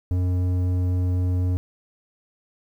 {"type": "tone with low-pass filter", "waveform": "square", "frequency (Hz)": 90.4, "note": "F#2", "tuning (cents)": -40, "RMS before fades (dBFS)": -22, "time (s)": [0.11, 1.57], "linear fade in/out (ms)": 0, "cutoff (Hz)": 360, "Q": 0.53, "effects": ["9-bit"]}